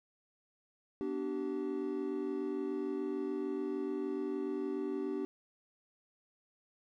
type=chord; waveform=triangle; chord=G major; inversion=first; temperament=equal with one note detuned; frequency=246.9 / 293.7 / 383.9 Hz; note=B3 / D4 / G4; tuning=0 / 0 / -36 cents; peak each=-40 / -36 / -35 dBFS; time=1.01-5.25 s; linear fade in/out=0 ms; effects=none